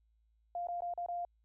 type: tone with dropouts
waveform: sine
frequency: 698.5 Hz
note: F5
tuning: in tune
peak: -35 dBFS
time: 0.55-1.25 s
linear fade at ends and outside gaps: 2 ms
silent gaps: 0.671-0.685 / 0.806-0.82 / 0.938-0.976 / 1.062-1.085 s
effects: added 55 Hz sine -69 dBFS peak until 1.44 s